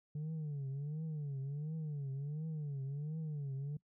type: tone with vibrato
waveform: sine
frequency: 146.83 Hz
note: D3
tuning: in tune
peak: -35 dBFS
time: 0.15-3.77 s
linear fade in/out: 5 ms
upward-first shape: triangle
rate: 1.4 Hz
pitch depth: 170 cents each way
effects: noise-tail reverb RT60 0.1 s tail -23 dB re dry + tanh soft clip ceiling -37 dBFS